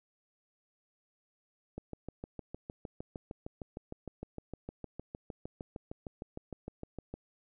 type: click train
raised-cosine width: 2 ms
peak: -27 dBFS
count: 36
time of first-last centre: 1.78-7.14 s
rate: 6.53 Hz
effects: none